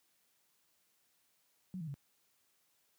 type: tone with pitch steps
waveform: sine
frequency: 185 / 161.05 / 140.2 Hz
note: F#3 / E3 / C#3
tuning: 0 / -40 / +20 cents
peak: -39 dBFS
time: 1.74-1.941 s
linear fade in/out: 0 ms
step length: 67 ms
effects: white hiss -75 dBFS RMS until 2.98 s + high-pass 80 Hz 12 dB/octave